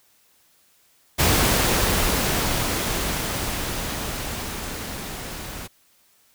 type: noise with level ramp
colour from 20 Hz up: pink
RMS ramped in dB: -18 to -35 dBFS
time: 1.18-5.68 s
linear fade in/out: 20 ms
effects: white hiss -60 dBFS RMS until 6.34 s